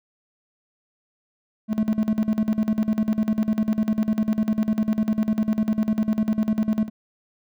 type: tone with tremolo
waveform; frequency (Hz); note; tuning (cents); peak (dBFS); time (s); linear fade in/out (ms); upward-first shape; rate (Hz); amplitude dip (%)
triangle; 216.7; A3; -26; -15; 1.68-6.9; 50; square; 10; 80
effects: none